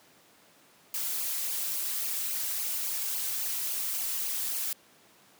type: noise with flanger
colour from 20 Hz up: blue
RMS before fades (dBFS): -32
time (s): 0.94-4.73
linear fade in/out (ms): 2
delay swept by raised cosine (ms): 0.53 to 4.73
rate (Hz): 3.6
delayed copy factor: -0.85
effects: pink hiss -59 dBFS RMS until 5.39 s + high-pass 200 Hz 12 dB/octave